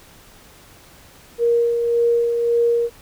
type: tone with tremolo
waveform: sine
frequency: 470.3 Hz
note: A#4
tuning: 15 cents sharp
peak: -13 dBFS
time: 1.38-2.9 s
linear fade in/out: 50 ms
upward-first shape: sine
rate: 1.8 Hz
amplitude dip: 40%
effects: pink hiss -47 dBFS RMS until 3.01 s